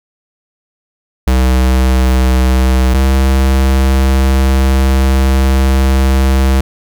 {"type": "tone pair in turn", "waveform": "square", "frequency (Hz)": [64.2, 66.31], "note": ["C2", "C2"], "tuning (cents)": [-32, 24], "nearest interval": "minor second", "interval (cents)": 56, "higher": "second", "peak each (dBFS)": -8, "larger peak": "neither", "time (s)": [[1.27, 2.94], [2.94, 6.61]], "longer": "second", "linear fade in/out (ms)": 5, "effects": []}